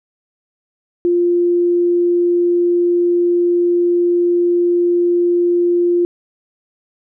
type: tone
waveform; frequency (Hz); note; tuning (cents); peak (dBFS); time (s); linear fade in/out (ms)
sine; 349.2; F4; 0; -11; 1.05-6.05; 0
effects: none